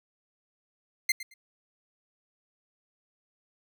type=tone with echo; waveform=sawtooth; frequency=2093 Hz; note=C7; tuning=in tune; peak=-18 dBFS; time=1.09-1.12 s; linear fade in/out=5 ms; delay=110 ms; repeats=2; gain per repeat=-15 dB; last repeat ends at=1.34 s; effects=none